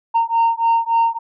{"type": "beating tone pair", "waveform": "sine", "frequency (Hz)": [918, 921.5], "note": ["A#5", "A#5"], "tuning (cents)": [-27, -20], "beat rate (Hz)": 3.5, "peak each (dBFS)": -15, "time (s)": [0.14, 1.19], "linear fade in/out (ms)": 20, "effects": ["tanh soft clip ceiling -10 dBFS"]}